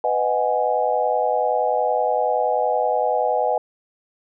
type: chord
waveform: sine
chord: G# minor seventh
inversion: first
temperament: equal with one note detuned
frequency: 499.9 / 622.3 / 740 / 830.6 Hz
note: B4 / D#5 / F#5 / G#5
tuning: +21 / 0 / 0 / 0 cents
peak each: -23 dBFS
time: 0.04-3.58 s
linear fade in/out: 2 ms
effects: none